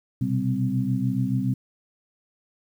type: tone cluster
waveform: sine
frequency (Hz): 123 / 130 / 194.9 / 258.7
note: B2 / C3 / G3 / C4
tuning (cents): -7 / -11 / -10 / -19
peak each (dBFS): -27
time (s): 0.21-1.54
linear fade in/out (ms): 5
effects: 9-bit